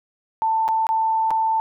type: tone with dropouts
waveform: sine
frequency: 889 Hz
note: A5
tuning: 18 cents sharp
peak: -17 dBFS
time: 0.42-1.6 s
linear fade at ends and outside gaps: 0 ms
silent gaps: 0.68-0.687 / 0.868-0.89 / 1.306-1.312 s
effects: none